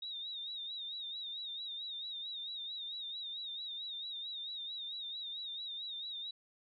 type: tone with vibrato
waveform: sine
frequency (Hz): 3746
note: A#7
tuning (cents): +8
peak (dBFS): -40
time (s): 0.02-6.31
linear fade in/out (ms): 5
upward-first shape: sine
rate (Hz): 4.5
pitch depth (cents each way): 82
effects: none